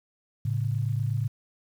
sine tone pair together, 110.22 / 138.59 Hz, A2 / C#3, +3 / 0 cents, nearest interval major third, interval 397 cents, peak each -26 / -29 dBFS, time 0.45-1.28 s, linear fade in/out 5 ms, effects 9-bit

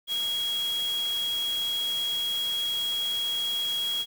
sine tone in noise, 3300 Hz, G#7, 12 cents flat, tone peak -26 dBFS, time 0.07-4.06 s, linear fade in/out 50 ms, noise white, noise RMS -39 dBFS, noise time 0.07-4.06 s, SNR +10 dB, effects none

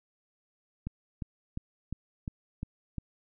click train, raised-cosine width 5 ms, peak -22 dBFS, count 7, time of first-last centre 0.87-2.983 s, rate 2.84 Hz, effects none

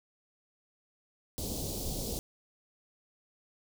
pink band-stop noise, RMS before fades -36 dBFS, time 1.38-2.19 s, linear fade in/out 0 ms, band 660 to 4000 Hz, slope 24 dB/octave, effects none

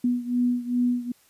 sine beating tone pair, 244.2 / 246.7 Hz, B3 / B3, -19 / -2 cents, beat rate 2.5 Hz, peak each -23 / -26 dBFS, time 0.04-1.12 s, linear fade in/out 5 ms, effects white hiss -60 dBFS RMS until 1.29 s + resampled to 32000 Hz

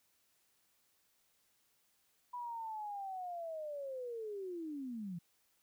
sine linear sweep, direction down, 988 to 163.5 Hz, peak -40 dBFS, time 2.33-5.19 s, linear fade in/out 10 ms, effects white hiss -75 dBFS RMS until 5.62 s

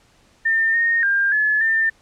sine tone with pitch steps, 1805 / 1848 / 1600 / 1715 / 1796 Hz, A6 / A#6 / G6 / A6 / A6, +44 / -16 / +35 / -45 / +35 cents, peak -15 dBFS, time 0.45-1.9 s, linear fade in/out 10 ms, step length 290 ms, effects pink hiss -56 dBFS RMS until 2.01 s + low-pass 8000 Hz 12 dB/octave

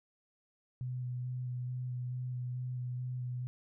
sine tone with vibrato, 125.1 Hz, B2, 23 cents sharp, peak -35 dBFS, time 0.81-3.47 s, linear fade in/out 0 ms, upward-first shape square, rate 2.3 Hz, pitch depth 12 cents each way, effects none

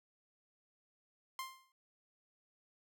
sawtooth tone with exponential decay, 1052 Hz, C6, 9 cents sharp, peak -34 dBFS, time 1.39-1.72 s, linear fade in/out 1 ms, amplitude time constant 71 ms, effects none

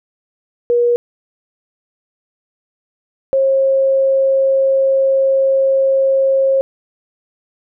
sine tone pair in turn, 479.4 / 538.1 Hz, A#4 / C5, +48 / +48 cents, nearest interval major second, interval 200 cents, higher second, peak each -10 dBFS, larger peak neither, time 0.7-0.96 / 3.33-6.61 s, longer second, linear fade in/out 0 ms, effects none

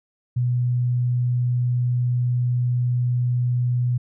sine tone, 123.1 Hz, B2, 5 cents flat, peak -18 dBFS, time 0.36-3.98 s, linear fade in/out 10 ms, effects none

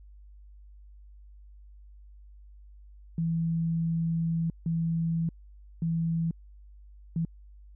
sine tone bursts at uneven times, 165.2 Hz, E3, 4 cents sharp, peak -25 dBFS, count 4, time 3.18-4.5 / 4.66-5.29 / 5.82-6.31 / 7.16-7.25 s, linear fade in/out 2 ms, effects added 50 Hz sine -48 dBFS peak until 7.75 s

